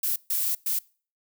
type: noise bursts at uneven times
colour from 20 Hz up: violet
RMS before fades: -26 dBFS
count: 3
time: 0.03-0.16 / 0.3-0.55 / 0.66-0.79 s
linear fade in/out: 5 ms
effects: noise-tail reverb RT60 0.4 s tail -24 dB re dry